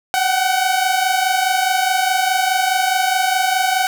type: tone pair together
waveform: sawtooth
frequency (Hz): 740 / 764.8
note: F#5 / G5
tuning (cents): 0 / -43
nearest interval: minor second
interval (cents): 57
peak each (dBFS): -14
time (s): 0.14-3.87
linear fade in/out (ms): 0
effects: none